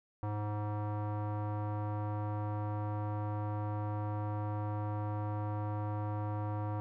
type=tone with low-pass filter; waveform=square; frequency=104.9 Hz; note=G#2; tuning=18 cents sharp; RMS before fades=-36 dBFS; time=0.23-6.8 s; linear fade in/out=0 ms; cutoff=1000 Hz; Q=2.5; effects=none